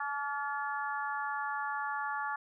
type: harmonic tone with a mistuned harmonic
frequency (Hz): 286.1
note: D4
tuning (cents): -45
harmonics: 3 / 4 / 5 / 6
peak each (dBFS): -37 / -38 / -39 / -40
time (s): 0-2.36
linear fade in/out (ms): 5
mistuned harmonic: 5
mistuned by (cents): -30
effects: none